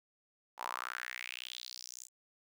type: tone with high-pass filter sweep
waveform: sawtooth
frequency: 61.74 Hz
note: B1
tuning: in tune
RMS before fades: -44 dBFS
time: 0.57-2.09 s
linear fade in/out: 50 ms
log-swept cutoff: 860 to 7600 Hz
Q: 4.4
effects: none